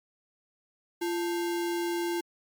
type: tone with sample-and-hold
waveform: sine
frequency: 343.7 Hz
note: F4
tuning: 28 cents flat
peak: -27 dBFS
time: 1.01-2.21 s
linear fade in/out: 10 ms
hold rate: 1225 Hz
effects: MP3 96 kbps